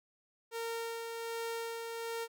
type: tone with tremolo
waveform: sawtooth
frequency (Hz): 460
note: A#4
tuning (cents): -23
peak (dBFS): -32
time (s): 0.51-2.28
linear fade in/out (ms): 50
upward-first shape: sine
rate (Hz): 1.3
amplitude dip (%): 35
effects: none